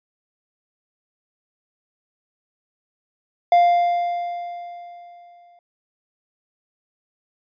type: tone with exponential decay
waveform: triangle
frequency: 698.5 Hz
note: F5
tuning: in tune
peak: -8 dBFS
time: 3.52-5.59 s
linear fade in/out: 2 ms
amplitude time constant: 450 ms
effects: resampled to 11025 Hz